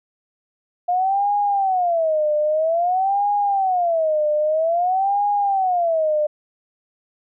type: tone with vibrato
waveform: sine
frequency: 702 Hz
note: F5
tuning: 9 cents sharp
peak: -16 dBFS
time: 0.88-6.27 s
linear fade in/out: 10 ms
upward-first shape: sine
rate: 0.51 Hz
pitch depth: 270 cents each way
effects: none